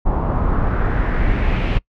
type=noise with low-pass filter sweep; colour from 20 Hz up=brown; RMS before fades=-17 dBFS; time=0.05-1.79 s; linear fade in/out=20 ms; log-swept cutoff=900 to 2900 Hz; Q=2.4; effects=noise-tail reverb RT60 0.1 s tail -24 dB re dry